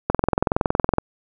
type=click train; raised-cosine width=1 ms; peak=-3 dBFS; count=20; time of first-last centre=0.1-0.984 s; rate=21.5 Hz; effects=none